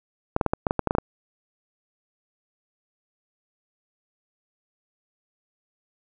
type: clicks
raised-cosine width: 1 ms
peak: -7 dBFS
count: 11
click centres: 0.364 / 0.412 / 0.463 / 0.535 / 0.668 / 0.709 / 0.793 / 0.873 / 0.909 / 0.951 / 0.984 s
effects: none